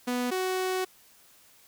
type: tone pair in turn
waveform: sawtooth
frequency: 246.9 / 372.4 Hz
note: B3 / F#4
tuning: 0 / +11 cents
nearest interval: perfect fifth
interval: 711 cents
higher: second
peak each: -23 dBFS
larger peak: neither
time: 0.07-0.31 / 0.31-0.85 s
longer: second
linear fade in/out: 10 ms
effects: white hiss -58 dBFS RMS until 1.67 s